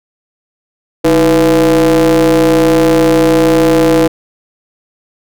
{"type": "ring-modulated tone", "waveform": "square", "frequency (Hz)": 87.31, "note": "F2", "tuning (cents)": 0, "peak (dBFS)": -4, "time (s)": [1.04, 4.08], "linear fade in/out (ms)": 10, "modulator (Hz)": 406, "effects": []}